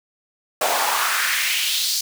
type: noise with high-pass filter sweep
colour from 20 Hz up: pink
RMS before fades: -21 dBFS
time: 0.61-2.01 s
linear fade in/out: 5 ms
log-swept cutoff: 600 to 5100 Hz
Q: 2.6
effects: none